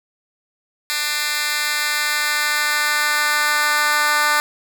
10% pulse tone with high-pass filter sweep, 297.8 Hz, D4, 24 cents sharp, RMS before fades -19 dBFS, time 0.9-4.4 s, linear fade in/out 0 ms, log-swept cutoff 2600 to 1200 Hz, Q 1.2, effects none

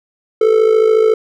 triangle tone with amplitude modulation, 440 Hz, A4, in tune, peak -3 dBFS, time 0.41-1.14 s, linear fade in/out 5 ms, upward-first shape sine, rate 54 Hz, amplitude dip 70%, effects none

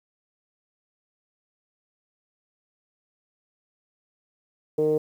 10% pulse tone with low-pass filter, 153.7 Hz, D#3, 21 cents flat, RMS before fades -22 dBFS, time 4.78-4.98 s, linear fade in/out 5 ms, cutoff 440 Hz, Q 7.8, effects 9-bit

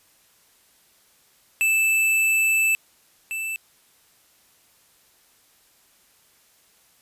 square tone pair in turn, 2637 / 2647 Hz, E7 / E7, 0 / +7 cents, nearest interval unison, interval 7 cents, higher second, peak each -18 / -27 dBFS, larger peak first, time 1.61-2.75 / 3.31-3.56 s, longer first, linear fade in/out 0 ms, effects white hiss -59 dBFS RMS until 7.01 s + resampled to 32000 Hz

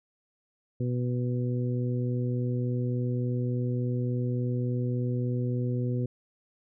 harmonic tone, 123.47 Hz, B2, in tune, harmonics 1 / 2 / 3 / 4, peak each -27 / -33 / -37 / -39 dBFS, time 0.8-6.06 s, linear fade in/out 5 ms, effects none

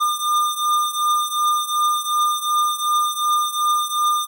square beating tone pair, 1205 / 1207.7 Hz, D6 / D6, +44 / +48 cents, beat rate 2.7 Hz, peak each -20 / -23 dBFS, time 0-4.27 s, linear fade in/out 20 ms, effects none

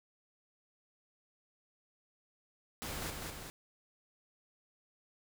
pink noise with echo, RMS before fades -41 dBFS, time 2.82-3.1 s, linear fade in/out 0 ms, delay 200 ms, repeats 2, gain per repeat -3 dB, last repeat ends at 3.5 s, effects none

